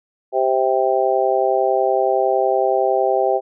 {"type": "harmonic tone", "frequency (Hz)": 130.81, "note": "C3", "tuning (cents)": 0, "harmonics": [3, 4, 5, 6], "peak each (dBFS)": [-20, -20, -20, -20], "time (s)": [0.32, 3.41], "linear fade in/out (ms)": 50, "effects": []}